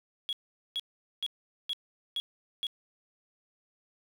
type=tone bursts; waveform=sine; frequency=3334 Hz; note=G#7; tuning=6 cents sharp; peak=-28 dBFS; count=6; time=0.29-2.668 s; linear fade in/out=0 ms; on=38 ms; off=430 ms; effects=tanh soft clip ceiling -27 dBFS + 9-bit